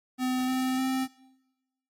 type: tone with pitch steps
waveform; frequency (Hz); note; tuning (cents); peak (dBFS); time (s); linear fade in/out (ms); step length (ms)
square; 255 / 258.3 / 261.6; C4 / C4 / C4; -44 / -22 / 0; -26; 0.18-1.08; 50; 300
effects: noise-tail reverb RT60 1.0 s tail -21 dB re dry + MP3 64 kbps